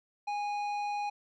sine tone with tanh clipping, 824 Hz, G#5, 14 cents flat, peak -33 dBFS, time 0.27-1.1 s, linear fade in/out 10 ms, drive 11 dB, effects none

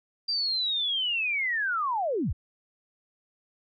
sine linear sweep, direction down, 4758 to 35.74 Hz, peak -25 dBFS, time 0.28-2.33 s, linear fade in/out 10 ms, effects none

